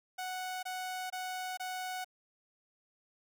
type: tone bursts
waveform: sawtooth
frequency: 740 Hz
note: F#5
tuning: in tune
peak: -33 dBFS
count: 4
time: 0.18-2.046 s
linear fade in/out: 10 ms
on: 450 ms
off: 22 ms
effects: none